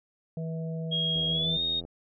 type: harmonic tone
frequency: 162.3 Hz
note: E3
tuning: 27 cents flat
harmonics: 1 / 3 / 4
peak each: -31 / -41 / -43 dBFS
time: 0.37-1.57 s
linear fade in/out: 2 ms
type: tone with pitch glide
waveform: sine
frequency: 3274 to 3718 Hz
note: G#7 to A#7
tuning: -25 to -5 cents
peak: -26 dBFS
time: 0.91-1.81 s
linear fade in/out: 20 ms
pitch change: +220 cents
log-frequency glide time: 1.31-1.62 s
type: click train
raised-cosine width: 2 ms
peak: -30 dBFS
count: 59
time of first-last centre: 1.16-1.85 s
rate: 84 Hz
effects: none